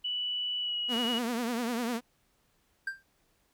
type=tone with pitch glide; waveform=sine; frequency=2960 to 2911 Hz; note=F#7 to F#7; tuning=0 to -29 cents; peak=-30 dBFS; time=0.04-1.19 s; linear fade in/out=10 ms; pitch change=-29 cents; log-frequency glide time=0.6-0.75 s
type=tone with vibrato; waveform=sawtooth; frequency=237.1 Hz; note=A#3; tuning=30 cents sharp; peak=-26 dBFS; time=0.88-2.01 s; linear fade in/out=50 ms; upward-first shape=triangle; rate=10 Hz; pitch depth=120 cents each way
type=tone with exponential decay; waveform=triangle; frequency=1581 Hz; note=G6; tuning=14 cents sharp; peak=-26 dBFS; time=2.87-3.03 s; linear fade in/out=5 ms; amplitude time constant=33 ms
effects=pink hiss -71 dBFS RMS until 3.53 s